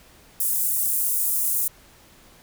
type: high-pass noise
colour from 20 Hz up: pink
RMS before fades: -23 dBFS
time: 0.4-1.68 s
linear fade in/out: 5 ms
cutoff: 9500 Hz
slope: 24 dB/octave
effects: pink hiss -52 dBFS RMS until 2.42 s